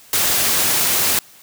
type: noise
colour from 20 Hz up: white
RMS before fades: -17 dBFS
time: 0.13-1.19 s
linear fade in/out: 2 ms
effects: white hiss -46 dBFS RMS until 1.42 s + high-pass 60 Hz 12 dB/octave